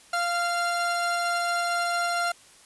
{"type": "tone pair together", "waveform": "45% pulse", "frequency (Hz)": [695.2, 1386], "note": ["F5", "F6"], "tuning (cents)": [-8, -14], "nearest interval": "octave", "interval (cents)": 1194, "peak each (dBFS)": -27, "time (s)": [0.13, 2.32], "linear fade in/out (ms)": 5, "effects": ["white hiss -53 dBFS RMS until 2.65 s", "resampled to 24000 Hz"]}